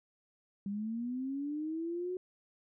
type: linear sweep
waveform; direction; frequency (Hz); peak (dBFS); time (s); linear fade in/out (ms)
sine; up; 196 to 370; -34; 0.66-2.17; 2
effects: none